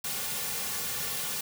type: noise with comb filter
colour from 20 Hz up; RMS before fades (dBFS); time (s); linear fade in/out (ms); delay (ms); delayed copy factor
white; -33; 0.04-1.41; 5; 3.1; -0.95
effects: none